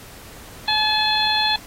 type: harmonic tone with a mistuned harmonic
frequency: 858 Hz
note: A5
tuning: 44 cents flat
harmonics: 1 / 2 / 3 / 4 / 5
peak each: -22 / -26 / -27 / -22 / -22 dBFS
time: 0.68-1.56 s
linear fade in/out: 2 ms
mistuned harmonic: 5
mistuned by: -47 cents
effects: pink hiss -42 dBFS RMS until 1.66 s + AAC 48 kbps